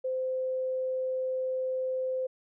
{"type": "tone", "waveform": "sine", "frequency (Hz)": 517, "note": "C5", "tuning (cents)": -21, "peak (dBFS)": -28, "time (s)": [0.04, 2.27], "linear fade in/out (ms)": 10, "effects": []}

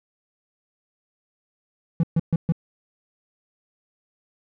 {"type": "tone bursts", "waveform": "triangle", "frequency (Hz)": 164.81, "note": "E3", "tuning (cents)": 0, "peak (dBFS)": -14, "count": 4, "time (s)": [2, 2.522], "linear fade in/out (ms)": 2, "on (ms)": 33, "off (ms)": 130, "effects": []}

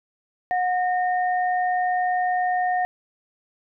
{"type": "tone pair together", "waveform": "sine", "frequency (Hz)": [728.2, 1835], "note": ["F#5", "A#6"], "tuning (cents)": [-28, -28], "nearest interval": "octave + major third", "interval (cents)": 1600, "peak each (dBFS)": [-20, -29], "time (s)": [0.51, 2.85], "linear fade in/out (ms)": 0, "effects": []}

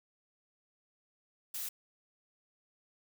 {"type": "noise", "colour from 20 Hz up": "blue", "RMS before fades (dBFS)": -39, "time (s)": [1.54, 1.69], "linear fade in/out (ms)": 5, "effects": []}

